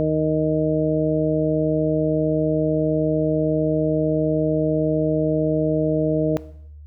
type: harmonic tone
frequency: 155.56 Hz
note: D#3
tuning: in tune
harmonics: 1 / 2 / 3 / 4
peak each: -23 / -23 / -23 / -23 dBFS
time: 0-6.37 s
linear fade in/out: 0 ms
effects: noise-tail reverb RT60 0.7 s tail -17 dB re dry + added 74 Hz sine -38 dBFS peak until 6.86 s